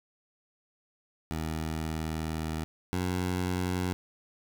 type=tone pair in turn; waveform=15% pulse; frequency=79.4 / 90.8 Hz; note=D#2 / F#2; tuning=+36 / -32 cents; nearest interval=major second; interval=232 cents; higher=second; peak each=-25 / -22 dBFS; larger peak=second; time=1.31-2.64 / 2.93-3.93 s; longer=first; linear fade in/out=0 ms; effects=none

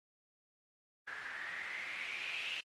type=noise with low-pass filter sweep; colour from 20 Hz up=blue; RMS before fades=-43 dBFS; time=1.07-2.61 s; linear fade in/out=10 ms; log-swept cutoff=1600 to 2800 Hz; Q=7.7; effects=AAC 32 kbps

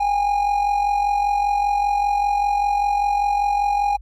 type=tone with amplitude modulation; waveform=triangle; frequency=815 Hz; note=G#5; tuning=33 cents flat; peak=-12 dBFS; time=0-3.97 s; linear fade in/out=10 ms; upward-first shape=sine; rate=45.1 Hz; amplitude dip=55%; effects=added 50 Hz sine -37 dBFS peak until 4.01 s + MP3 64 kbps

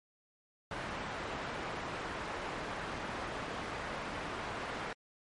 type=low-pass noise; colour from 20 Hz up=white; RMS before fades=-40 dBFS; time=0.71-4.93 s; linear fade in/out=2 ms; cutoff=1500 Hz; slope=12 dB/octave; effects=MP3 48 kbps

